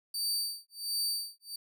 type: tone with tremolo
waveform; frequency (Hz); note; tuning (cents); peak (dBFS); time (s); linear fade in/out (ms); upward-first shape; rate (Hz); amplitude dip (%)
sawtooth; 4618; D8; -30; -26; 0.14-1.56; 5; sine; 1.4; 100
effects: none